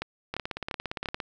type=two click trains; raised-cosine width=0.3 ms; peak=-15 / -16 dBFS; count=4 / 16; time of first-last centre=0.02-1.058 / 0.34-1.202 s; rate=2.89 / 17.4 Hz; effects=none